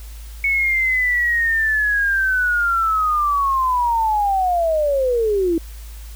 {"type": "linear sweep", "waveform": "sine", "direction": "down", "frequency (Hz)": [2217, 320.9], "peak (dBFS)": -15, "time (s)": [0.44, 5.58], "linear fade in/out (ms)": 2, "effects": ["added 54 Hz sine -32 dBFS peak until 6.15 s", "white hiss -45 dBFS RMS until 6.15 s"]}